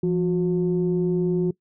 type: tone pair together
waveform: sine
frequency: 171.2 / 362.8 Hz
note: F3 / F#4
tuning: -34 / -34 cents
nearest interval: octave + minor second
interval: 1300 cents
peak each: -21 dBFS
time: 0.03-1.51 s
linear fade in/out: 5 ms
effects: noise-tail reverb RT60 0.1 s tail -21 dB re dry + tanh soft clip ceiling -13 dBFS